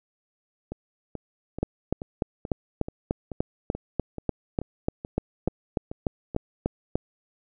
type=two click trains; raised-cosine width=2 ms; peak=-20 / -10 dBFS; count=14 / 19; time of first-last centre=0.72-6.348 / 1.63-6.955 s; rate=2.31 / 3.38 Hz; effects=none